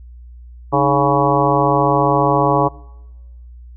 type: harmonic tone with a mistuned harmonic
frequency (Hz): 140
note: C#3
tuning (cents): +18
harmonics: 1 / 2 / 3 / 4 / 5 / 6 / 7 / 8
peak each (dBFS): -20 / -20 / -20 / -20 / -20 / -20 / -20 / -20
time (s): 0.72-2.69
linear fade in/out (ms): 20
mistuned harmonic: 2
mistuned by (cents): +150
effects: noise-tail reverb RT60 1.0 s tail -22 dB re dry + added 60 Hz sine -35 dBFS peak until 3.76 s